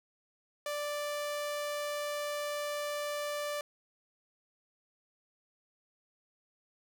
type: tone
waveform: sawtooth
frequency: 587.3 Hz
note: D5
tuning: in tune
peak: -30 dBFS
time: 0.66-3.61 s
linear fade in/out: 2 ms
effects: none